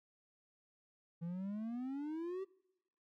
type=exponential sweep; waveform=triangle; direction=up; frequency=164.81 to 392 Hz; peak=-37 dBFS; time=1.21-2.45 s; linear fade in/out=20 ms; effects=noise-tail reverb RT60 1.0 s tail -26 dB re dry